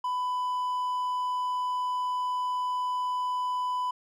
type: tone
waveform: triangle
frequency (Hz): 998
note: B5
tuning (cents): +18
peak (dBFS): -25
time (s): 0.04-3.91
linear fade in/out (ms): 5
effects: none